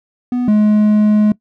triangle tone pair in turn, 246.9 / 211.3 Hz, B3 / G#3, 0 / +30 cents, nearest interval minor third, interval 270 cents, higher first, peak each -12 / -6 dBFS, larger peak second, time 0.32-0.48 / 0.48-1.32 s, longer second, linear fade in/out 2 ms, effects noise-tail reverb RT60 0.1 s tail -20 dB re dry

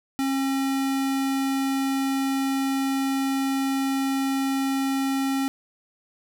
square tone, 270 Hz, C#4, 45 cents flat, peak -23 dBFS, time 0.19-5.48 s, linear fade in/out 0 ms, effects none

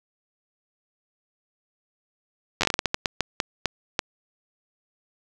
slowing click train, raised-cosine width 0.2 ms, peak -4 dBFS, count 15, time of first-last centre 2.61-3.992 s, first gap 10 ms, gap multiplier 1.31, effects none

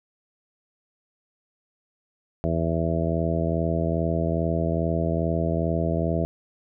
harmonic tone, 82.41 Hz, E2, in tune, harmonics 1 / 2 / 3 / 4 / 5 / 6 / 7 / 8, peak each -28 / -26 / -32 / -31 / -33 / -34 / -33 / -29 dBFS, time 2.44-6.25 s, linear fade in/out 0 ms, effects none

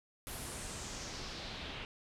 pink noise with low-pass filter sweep, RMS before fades -44 dBFS, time 0.27-1.85 s, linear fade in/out 0 ms, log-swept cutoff 12000 to 3000 Hz, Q 2.5, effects none

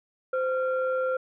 sine tone pair together, 517 / 1380.2 Hz, C5 / F6, -21 / -21 cents, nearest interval octave + perfect fourth, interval 1700 cents, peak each -24 / -30 dBFS, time 0.33-1.17 s, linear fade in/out 5 ms, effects tanh soft clip ceiling -17 dBFS

